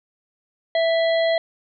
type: harmonic tone with a mistuned harmonic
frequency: 659.3 Hz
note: E5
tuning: in tune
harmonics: 1 / 3 / 5 / 6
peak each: -17 / -27 / -31 / -33 dBFS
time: 0.75-1.38 s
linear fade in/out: 2 ms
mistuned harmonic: 6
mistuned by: +67 cents
effects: none